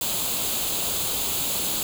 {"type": "noise with comb filter", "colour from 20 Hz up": "white", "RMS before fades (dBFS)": -26, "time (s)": [0.01, 1.83], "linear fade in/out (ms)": 2, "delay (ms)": 0.27, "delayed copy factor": 0.65, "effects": []}